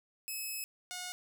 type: tone pair in turn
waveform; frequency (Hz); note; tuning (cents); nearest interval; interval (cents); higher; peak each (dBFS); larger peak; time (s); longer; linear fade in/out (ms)
5% pulse; 2580 / 724; E7 / F#5; -38 / -38; octave + minor seventh; 2200; first; -28; neither; 0.28-0.64 / 0.91-1.12; first; 0
effects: none